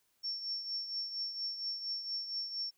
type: tone with tremolo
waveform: sine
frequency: 5450 Hz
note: F8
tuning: 43 cents flat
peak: -33 dBFS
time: 0.23-2.71 s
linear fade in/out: 20 ms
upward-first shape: triangle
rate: 4.3 Hz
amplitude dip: 65%
effects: white hiss -75 dBFS RMS until 2.77 s